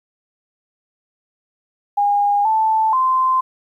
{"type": "tone with pitch steps", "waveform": "sine", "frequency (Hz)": [815, 879, 1038], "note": ["G#5", "A5", "C6"], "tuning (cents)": [-33, -2, -14], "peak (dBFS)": -13, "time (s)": [1.97, 3.41], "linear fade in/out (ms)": 10, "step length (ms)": 480, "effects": ["9-bit"]}